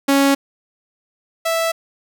sawtooth tone pair in turn, 276.9 / 658.6 Hz, C#4 / E5, -2 / -2 cents, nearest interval octave + minor third, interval 1500 cents, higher second, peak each -8 / -13 dBFS, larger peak first, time 0.08-0.35 / 1.45-1.72 s, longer neither, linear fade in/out 10 ms, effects none

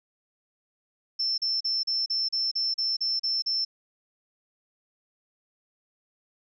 sine tone bursts, 5340 Hz, E8, 22 cents sharp, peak -24 dBFS, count 11, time 1.19-3.65 s, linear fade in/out 10 ms, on 190 ms, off 37 ms, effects none

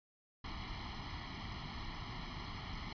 pink noise with comb filter, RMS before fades -44 dBFS, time 0.44-2.93 s, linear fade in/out 5 ms, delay 0.96 ms, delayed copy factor +0.85, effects resampled to 11025 Hz

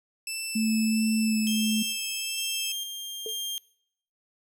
15% pulse tone with vibrato, 2637 Hz, E7, in tune, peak -24 dBFS, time 0.27-2.72 s, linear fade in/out 2 ms, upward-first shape sine, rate 1.5 Hz, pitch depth 14 cents each way
sine tone with pitch glide, 220 to 216.8 Hz, A3 to A3, 0 to -25 cents, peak -23 dBFS, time 0.55-1.83 s, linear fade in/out 10 ms, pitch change -25 cents, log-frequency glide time 1.27-1.38 s
sawtooth tone with tremolo, 3200 Hz, G7, 35 cents sharp, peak -27 dBFS, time 1.47-3.58 s, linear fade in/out 0 ms, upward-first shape square, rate 1.1 Hz, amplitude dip 40%
sine tone with exponential decay, 440 Hz, A4, in tune, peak -30 dBFS, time 3.26-3.4 s, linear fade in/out 2 ms, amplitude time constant 29 ms
effects noise-tail reverb RT60 0.7 s tail -23 dB re dry

